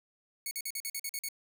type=tone bursts; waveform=5% pulse; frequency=2217 Hz; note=C#7; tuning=in tune; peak=-24 dBFS; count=9; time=0.46-1.287 s; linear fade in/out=2 ms; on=51 ms; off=46 ms; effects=none